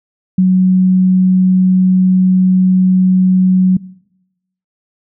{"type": "tone", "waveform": "sine", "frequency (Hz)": 185.4, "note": "F#3", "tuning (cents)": 4, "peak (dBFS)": -6, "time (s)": [0.38, 3.77], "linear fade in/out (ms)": 5, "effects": ["noise-tail reverb RT60 0.9 s tail -22 dB re dry"]}